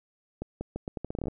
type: accelerating click train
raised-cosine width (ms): 2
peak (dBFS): -20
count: 14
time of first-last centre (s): 0.42-1.283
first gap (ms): 190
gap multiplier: 0.79
effects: none